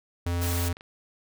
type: tone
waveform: square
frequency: 86.8 Hz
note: F2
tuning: 10 cents flat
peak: -26 dBFS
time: 0.26-0.73 s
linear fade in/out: 5 ms
type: noise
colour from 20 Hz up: white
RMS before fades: -34 dBFS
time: 0.41-0.69 s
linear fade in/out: 10 ms
type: clicks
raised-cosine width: 0.3 ms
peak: -29 dBFS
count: 5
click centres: 0.583 / 0.628 / 0.727 / 0.769 / 0.809 s
effects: none